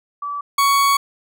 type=tone pair in turn; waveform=sine / 40% pulse; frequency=1153 / 1117.6 Hz; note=D6 / C#6; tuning=-32 / +14 cents; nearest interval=minor second; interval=54 cents; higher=first; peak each=-23 / -12 dBFS; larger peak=second; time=0.22-0.41 / 0.58-0.97 s; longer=second; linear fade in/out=5 ms; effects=none